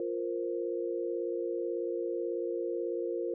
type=chord; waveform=sine; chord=F suspended fourth; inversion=none; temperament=just; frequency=349.2 / 465.6 / 523.8 Hz; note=F4 / Bb4 / C5; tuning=0 / -2 / +2 cents; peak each=-34 / -35 / -38 dBFS; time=0-3.34 s; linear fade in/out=2 ms; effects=none